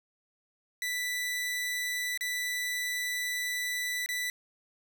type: tone with dropouts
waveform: sawtooth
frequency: 1978 Hz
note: B6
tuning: 2 cents sharp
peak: -27 dBFS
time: 0.82-4.3 s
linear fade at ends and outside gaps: 1 ms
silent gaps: 2.175-2.209 / 4.061-4.089 s
effects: none